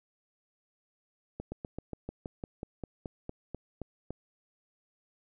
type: slowing click train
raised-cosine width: 2 ms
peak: -24 dBFS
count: 15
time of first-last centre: 1.4-4.106 s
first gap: 120 ms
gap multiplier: 1.07
effects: none